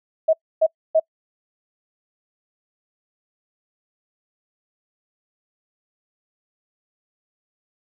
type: tone bursts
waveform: sine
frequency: 639 Hz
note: D#5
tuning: 46 cents sharp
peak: -12 dBFS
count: 3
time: 0.28-0.999 s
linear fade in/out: 10 ms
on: 53 ms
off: 280 ms
effects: noise-tail reverb RT60 0.1 s tail -26 dB re dry